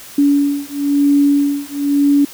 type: beating tone pair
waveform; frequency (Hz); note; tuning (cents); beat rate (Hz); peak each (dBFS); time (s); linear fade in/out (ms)
sine; 284.3 / 285.3; C#4 / C#4; +44 / +50; 1; -14; 0.18-2.25; 5
effects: white hiss -36 dBFS RMS until 2.33 s